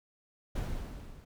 brown noise with level ramp, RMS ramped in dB -32 to -51 dBFS, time 0.55-1.25 s, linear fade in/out 10 ms, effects none

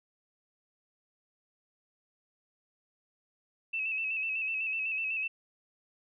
sine tone with vibrato, 2610 Hz, E7, 18 cents flat, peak -30 dBFS, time 3.73-5.28 s, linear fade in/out 10 ms, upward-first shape square, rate 8 Hz, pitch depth 39 cents each way, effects none

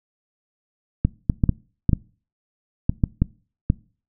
clicks, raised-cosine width 5 ms, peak -4 dBFS, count 10, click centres 1.05 / 1.298 / 1.438 / 1.493 / 1.893 / 1.932 / 2.895 / 3.038 / 3.22 / 3.701 s, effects noise-tail reverb RT60 0.4 s tail -23 dB re dry

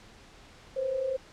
sine tone pair together, 499.4 / 530 Hz, B4 / C5, +19 / +22 cents, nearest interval minor second, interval 103 cents, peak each -36 / -28 dBFS, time 0.76-1.17 s, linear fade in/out 10 ms, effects pink hiss -53 dBFS RMS until 1.32 s + low-pass 6000 Hz 12 dB/octave

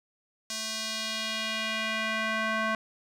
square tone with band-pass filter sweep, 220 Hz, A3, in tune, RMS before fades -31 dBFS, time 0.5-2.75 s, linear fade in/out 2 ms, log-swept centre 5800 to 1400 Hz, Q 1.4, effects none

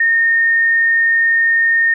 sine tone, 1834 Hz, A#6, 29 cents flat, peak -10 dBFS, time 0-1.94 s, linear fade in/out 5 ms, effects none

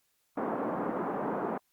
pink band-pass noise, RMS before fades -33 dBFS, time 0.37-1.58 s, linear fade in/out 5 ms, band 200 to 1200 Hz, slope 24 dB/octave, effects white hiss -74 dBFS RMS until 1.72 s + Opus 48 kbps

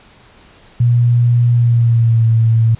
sine tone with pitch glide, 120 to 113.46 Hz, B2 to A#2, -49 to -46 cents, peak -8 dBFS, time 0.8-2.75 s, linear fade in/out 5 ms, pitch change -97 cents, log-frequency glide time 1.52-2.27 s, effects pink hiss -45 dBFS RMS until 2.79 s + resampled to 8000 Hz

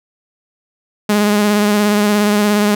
sawtooth tone with vibrato, 207.7 Hz, G#3, in tune, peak -7 dBFS, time 1.09-2.75 s, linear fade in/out 5 ms, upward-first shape sine, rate 17 Hz, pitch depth 26 cents each way, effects none

